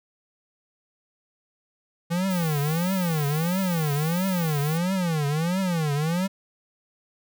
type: tone with vibrato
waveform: square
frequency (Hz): 165.7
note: E3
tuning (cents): +9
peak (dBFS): -23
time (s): 2.1-6.28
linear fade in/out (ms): 20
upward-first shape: triangle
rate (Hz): 1.5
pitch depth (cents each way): 290
type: noise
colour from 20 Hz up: violet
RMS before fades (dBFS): -37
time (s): 2.3-4.78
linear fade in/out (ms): 10
effects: none